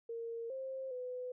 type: tone with pitch steps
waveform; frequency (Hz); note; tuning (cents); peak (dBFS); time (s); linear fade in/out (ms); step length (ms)
sine; 461.7 / 529 / 501; A#4 / C5 / B4; -17 / +19 / +25; -39; 0.09-1.32; 5; 410
effects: none